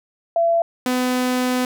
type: tone pair in turn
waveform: sine / sawtooth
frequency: 674 / 251.8 Hz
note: E5 / B3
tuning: +38 / +34 cents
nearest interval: octave + perfect fourth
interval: 1704 cents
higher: first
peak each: -14 dBFS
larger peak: neither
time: 0.36-0.62 / 0.86-1.65 s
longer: second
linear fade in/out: 2 ms
effects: none